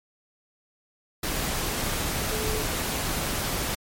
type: tone in noise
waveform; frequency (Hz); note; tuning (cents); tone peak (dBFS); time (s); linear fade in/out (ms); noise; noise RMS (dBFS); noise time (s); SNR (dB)
sine; 432.8; A4; -29; -31; 2.32-2.63; 5; pink; -28; 1.23-3.75; -6
effects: MP3 64 kbps